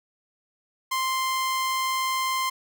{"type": "tone", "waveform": "sawtooth", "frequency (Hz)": 1046.5, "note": "C6", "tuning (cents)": 0, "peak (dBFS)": -20, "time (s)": [0.91, 2.5], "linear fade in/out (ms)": 10, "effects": []}